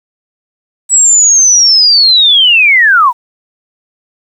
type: linear sweep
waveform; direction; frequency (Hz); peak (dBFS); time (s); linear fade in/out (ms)
sine; down; 7902 to 909; -3; 0.89-3.13; 50
effects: 7-bit